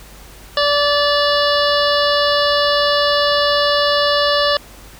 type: harmonic tone with a mistuned harmonic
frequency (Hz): 580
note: D5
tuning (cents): -22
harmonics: 1 / 2 / 3 / 5 / 6 / 7 / 8 / 9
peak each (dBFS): -16 / -19 / -21 / -23 / -24 / -24 / -25 / -26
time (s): 0.57-4.57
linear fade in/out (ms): 2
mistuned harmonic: 8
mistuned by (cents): -26
effects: added 50 Hz sine -42 dBFS peak until 4.99 s + pink hiss -41 dBFS RMS until 4.99 s